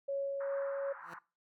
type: tone with tremolo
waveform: sine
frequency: 554.4 Hz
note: C#5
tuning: in tune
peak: -32 dBFS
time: 0.08-0.93 s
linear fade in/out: 10 ms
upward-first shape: sine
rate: 2.6 Hz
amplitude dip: 25%
type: band-pass noise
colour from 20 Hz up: white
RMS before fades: -49 dBFS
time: 0.4-1.19 s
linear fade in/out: 5 ms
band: 920 to 1600 Hz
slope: 48 dB/octave
type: tone with exponential growth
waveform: 10% pulse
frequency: 169.7 Hz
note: F3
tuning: 49 cents flat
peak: -39 dBFS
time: 0.98-1.14 s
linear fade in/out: 5 ms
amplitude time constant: 33 ms
effects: noise-tail reverb RT60 0.3 s tail -20 dB re dry